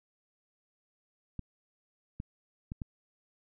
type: clicks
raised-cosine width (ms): 5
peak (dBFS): -25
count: 4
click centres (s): 1.393 / 2.201 / 2.719 / 2.818
effects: none